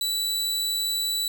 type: tone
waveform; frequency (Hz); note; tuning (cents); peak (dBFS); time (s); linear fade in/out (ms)
sawtooth; 3951; B7; 0; -21; 0.01-1.28; 2
effects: none